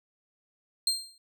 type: tone with exponential decay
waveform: 30% pulse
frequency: 4186 Hz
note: C8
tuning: in tune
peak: -18 dBFS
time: 0.87-1.18 s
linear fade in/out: 2 ms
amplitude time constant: 66 ms
effects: none